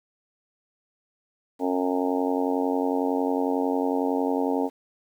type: harmonic tone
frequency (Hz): 91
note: F#2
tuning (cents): -28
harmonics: 3 / 4 / 5 / 6 / 7 / 8 / 9 / 10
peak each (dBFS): -25 / -35 / -28 / -35 / -33 / -36 / -32 / -35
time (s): 1.59-4.7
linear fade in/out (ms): 50
effects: 9-bit